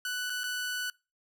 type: tone with dropouts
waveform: sawtooth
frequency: 1487 Hz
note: F#6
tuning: 8 cents sharp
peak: -28 dBFS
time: 0.05-0.9 s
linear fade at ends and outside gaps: 2 ms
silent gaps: 0.298-0.301 / 0.435-0.439 s
effects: noise-tail reverb RT60 0.3 s tail -25 dB re dry